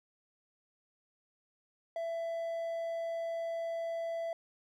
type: tone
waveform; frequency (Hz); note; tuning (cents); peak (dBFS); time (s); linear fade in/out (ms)
triangle; 666; E5; +18; -32; 1.96-4.33; 2
effects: none